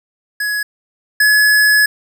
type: tone pair in turn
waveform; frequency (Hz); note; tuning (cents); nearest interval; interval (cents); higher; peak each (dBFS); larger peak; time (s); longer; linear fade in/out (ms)
square; 1681 / 1698.6; G#6 / G#6; +20 / +39; unison; 19; second; -17 / -9; second; 0.4-0.63 / 1.2-1.86; second; 5
effects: 8-bit